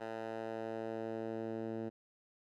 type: tone with band-pass filter sweep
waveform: 10% pulse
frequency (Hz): 112.2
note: A2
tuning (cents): +34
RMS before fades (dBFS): -41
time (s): 0-1.9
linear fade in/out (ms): 20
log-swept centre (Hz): 850 to 290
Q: 0.95
effects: none